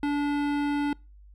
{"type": "tone with hard clipping", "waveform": "sine", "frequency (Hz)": 289.2, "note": "D4", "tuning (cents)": -27, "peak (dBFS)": -26, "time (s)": [0.03, 0.93], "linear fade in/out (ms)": 2, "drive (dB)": 17, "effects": ["noise-tail reverb RT60 0.3 s tail -26 dB re dry", "added 50 Hz sine -48 dBFS peak until 1.34 s"]}